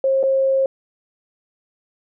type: tone with dropouts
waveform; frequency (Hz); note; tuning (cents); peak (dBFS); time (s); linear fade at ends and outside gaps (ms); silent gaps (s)
sine; 536; C5; +42; -14; 0.04-0.66; 2; 0.23-0.236
effects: none